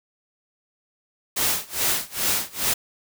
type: noise with tremolo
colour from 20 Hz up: white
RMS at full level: -21 dBFS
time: 1.36-2.74 s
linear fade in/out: 10 ms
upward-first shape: sine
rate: 2.4 Hz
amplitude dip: 95%
effects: none